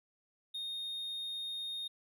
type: tone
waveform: triangle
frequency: 3696 Hz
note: A#7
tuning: 16 cents flat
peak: -36 dBFS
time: 0.54-1.88 s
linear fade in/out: 10 ms
effects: none